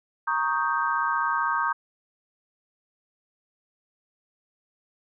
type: chord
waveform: sine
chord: Eb dominant seventh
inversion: second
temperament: equal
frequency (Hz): 932.3 / 1108.7 / 1244.5 / 1568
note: Bb5 / Db6 / Eb6 / G6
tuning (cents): 0 / 0 / 0 / 0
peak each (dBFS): -28 / -28 / -28 / -28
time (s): 0.27-1.73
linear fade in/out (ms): 10
effects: none